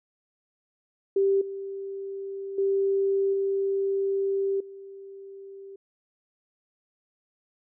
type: tone with level steps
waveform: sine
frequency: 392 Hz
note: G4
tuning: in tune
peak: -19 / -32 / -21 / -23 / -40 dBFS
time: 1.16-5.76 s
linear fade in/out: 5 ms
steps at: 1.41 / 2.58 / 3.33 / 4.6 s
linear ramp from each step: 5 ms
effects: none